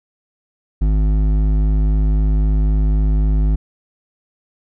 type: tone with hard clipping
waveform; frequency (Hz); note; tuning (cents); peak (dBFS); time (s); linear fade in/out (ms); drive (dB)
triangle; 51.91; G#1; 0; -14; 0.81-3.56; 10; 14
effects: none